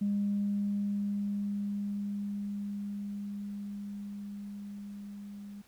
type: tone with level ramp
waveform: sine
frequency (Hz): 202.9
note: G#3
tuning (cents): -40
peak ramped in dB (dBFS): -26 to -42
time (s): 0.01-5.62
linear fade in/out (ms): 10
effects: tanh soft clip ceiling -22 dBFS + pink hiss -63 dBFS RMS until 5.67 s